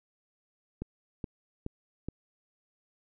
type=click train; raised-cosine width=3 ms; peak=-22 dBFS; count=4; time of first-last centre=0.82-2.086 s; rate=2.37 Hz; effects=none